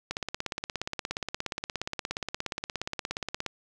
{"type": "click train", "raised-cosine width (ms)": 0.2, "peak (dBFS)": -14, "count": 58, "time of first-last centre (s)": [0.11, 3.463], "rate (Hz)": 17, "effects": []}